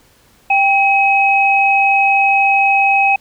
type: tone pair together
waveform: sine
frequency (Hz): 789.1 / 2546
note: G5 / D#7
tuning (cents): +11 / +39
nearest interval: octave + minor sixth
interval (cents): 2028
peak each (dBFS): -12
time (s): 0.5-3.16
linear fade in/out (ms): 5
effects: pink hiss -51 dBFS RMS until 3.2 s